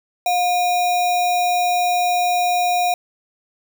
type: tone with sample-and-hold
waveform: sine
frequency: 713 Hz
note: F5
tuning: 36 cents sharp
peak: -15 dBFS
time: 0.26-2.94 s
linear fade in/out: 2 ms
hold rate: 3150 Hz
effects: none